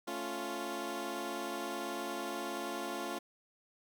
15% pulse chord, A augmented, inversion none, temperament equal, 220 / 277.2 / 349.2 Hz, A3 / C#4 / E#4, 0 / 0 / 0 cents, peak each -38 / -36 / -33 dBFS, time 0.07-3.19 s, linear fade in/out 10 ms, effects none

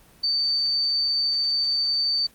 sine tone, 4573 Hz, D8, 47 cents flat, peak -20 dBFS, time 0.23-2.27 s, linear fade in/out 10 ms, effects pink hiss -54 dBFS RMS until 2.34 s + Opus 24 kbps

